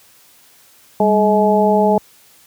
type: harmonic tone with a mistuned harmonic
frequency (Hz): 212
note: G#3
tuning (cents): +36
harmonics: 1 / 2 / 3 / 4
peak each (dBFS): -16 / -16 / -16 / -16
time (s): 1-1.98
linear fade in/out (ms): 2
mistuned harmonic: 1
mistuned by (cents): -99
effects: white hiss -49 dBFS RMS until 2.46 s + high-pass 60 Hz 12 dB/octave